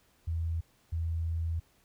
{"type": "tone bursts at uneven times", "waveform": "sine", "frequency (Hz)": 82.41, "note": "E2", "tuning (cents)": 0, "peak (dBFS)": -29, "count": 2, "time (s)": [[0.27, 0.61], [0.92, 1.6]], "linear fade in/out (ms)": 10, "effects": ["pink hiss -67 dBFS RMS until 1.84 s"]}